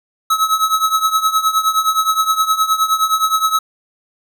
square tone with tremolo, 1289 Hz, E6, 39 cents flat, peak -10 dBFS, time 0.3-3.59 s, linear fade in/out 5 ms, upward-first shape triangle, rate 9.6 Hz, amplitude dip 85%, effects none

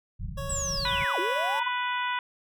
pink low-pass noise, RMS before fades -35 dBFS, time 0.19-1.05 s, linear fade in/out 20 ms, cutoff 190 Hz, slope 96 dB/octave
25% pulse tone, 554.4 Hz, C#5, in tune, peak -31 dBFS, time 0.37-1.6 s, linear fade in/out 10 ms
sine linear two-way sweep, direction down then up, 8090 to 329.6 to 1049 Hz, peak -29 dBFS, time 0.49-1.69 s, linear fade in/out 10 ms, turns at 1.19 s
harmonic tone, 493.9 Hz, B4, in tune, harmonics 2 / 3 / 4 / 5 / 6 / 7, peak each -29 / -33 / -35 / -37 / -39 / -40 dBFS, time 0.85-2.19 s, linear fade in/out 2 ms
effects none

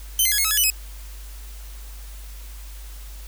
5% pulse tone with pitch steps, 3071 / 2081 / 1673 / 2160 / 1290 / 1699 / 2978 / 2554 Hz, G7 / C7 / G#6 / C#7 / E6 / G#6 / F#7 / D#7, -36 / -10 / +12 / -45 / -38 / +39 / +11 / +45 cents, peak -8 dBFS, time 0.19-0.702 s, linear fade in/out 2 ms, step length 64 ms, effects added 50 Hz sine -35 dBFS peak until 3.27 s + white hiss -46 dBFS RMS until 3.27 s

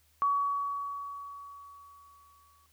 sine tone with exponential decay, 1130 Hz, C#6, 33 cents sharp, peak -23 dBFS, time 0.22-2.66 s, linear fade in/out 0 ms, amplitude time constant 530 ms, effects added 77 Hz sine -68 dBFS peak until 2.72 s + white hiss -68 dBFS RMS until 2.72 s

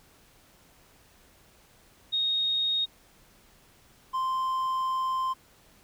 sine / triangle tone pair in turn, 3729 / 1043.1 Hz, A#7 / C6, 0 / -6 cents, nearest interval octave + minor seventh, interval 2206 cents, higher first, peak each -24 dBFS, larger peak neither, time 2.12-2.86 / 4.13-5.34 s, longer second, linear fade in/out 20 ms, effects pink hiss -59 dBFS RMS until 5.83 s

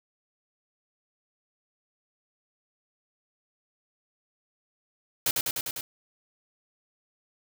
white noise with echo, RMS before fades -25 dBFS, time 5.26-5.31 s, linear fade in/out 2 ms, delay 100 ms, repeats 5, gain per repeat -2 dB, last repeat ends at 5.81 s, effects none

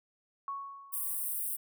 sine tone with exponential decay, 1108.7 Hz, C#6, in tune, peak -33 dBFS, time 0.48-1.4 s, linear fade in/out 1 ms, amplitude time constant 200 ms
white high-pass noise, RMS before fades -35 dBFS, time 0.92-1.57 s, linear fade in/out 20 ms, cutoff 8500 Hz, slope 96 dB/octave
effects none

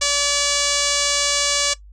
5% pulse tone with low-pass filter, 574 Hz, D5, 40 cents flat, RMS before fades -19 dBFS, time 0.01-1.74 s, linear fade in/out 10 ms, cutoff 7200 Hz, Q 2.1, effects noise-tail reverb RT60 0.1 s tail -18 dB re dry + added 50 Hz sine -40 dBFS peak until 1.92 s

